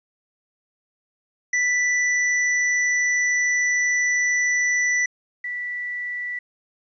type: tone pair in turn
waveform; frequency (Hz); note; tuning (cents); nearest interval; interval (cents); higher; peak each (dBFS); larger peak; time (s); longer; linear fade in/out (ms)
square / sine; 1975.5 / 1963; B6 / B6; 0 / -11; unison; 11; first; -19 / -26; first; 1.53-5.06 / 5.44-6.39; first; 5
effects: resampled to 16000 Hz + 10-bit